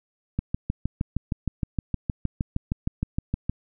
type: click train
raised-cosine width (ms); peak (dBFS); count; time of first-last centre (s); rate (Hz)
5; -12; 21; 0.39-3.496; 6.44
effects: none